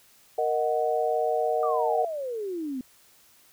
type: chord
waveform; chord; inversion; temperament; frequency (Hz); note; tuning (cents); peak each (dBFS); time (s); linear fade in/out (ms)
sine; D# minor; second; equal; 466.2 / 622.3 / 740; A#4 / D#5 / F#5; 0 / 0 / 0; -27; 0.38-2.05; 5
type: exponential sweep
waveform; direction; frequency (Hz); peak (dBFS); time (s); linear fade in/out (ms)
sine; down; 1219 to 246.9; -29; 1.63-2.81; 2
effects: white hiss -58 dBFS RMS until 3.52 s